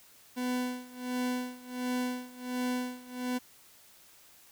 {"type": "tone with tremolo", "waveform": "40% pulse", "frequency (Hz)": 249.8, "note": "B3", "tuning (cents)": 20, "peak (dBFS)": -28, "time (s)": [0.36, 3.39], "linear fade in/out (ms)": 20, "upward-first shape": "sine", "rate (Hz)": 1.4, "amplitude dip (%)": 90, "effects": ["white hiss -58 dBFS RMS until 4.51 s"]}